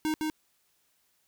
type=tone with echo; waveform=square; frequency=310.5 Hz; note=D#4; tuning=3 cents flat; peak=-27 dBFS; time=0.05-0.14 s; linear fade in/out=0 ms; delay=160 ms; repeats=1; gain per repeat=-2 dB; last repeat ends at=0.3 s; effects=white hiss -71 dBFS RMS until 1.27 s